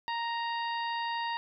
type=harmonic tone; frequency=932.3 Hz; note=A#5; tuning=in tune; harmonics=1 / 2 / 3 / 4 / 5; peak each=-32 / -38 / -42 / -44 / -46 dBFS; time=0.08-1.37 s; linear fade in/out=0 ms; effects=none